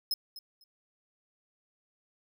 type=tone with echo; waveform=45% pulse; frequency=5140 Hz; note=E8; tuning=45 cents flat; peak=-28 dBFS; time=0.11-0.14 s; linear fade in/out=2 ms; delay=250 ms; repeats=2; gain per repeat=-15 dB; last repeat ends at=0.64 s; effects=none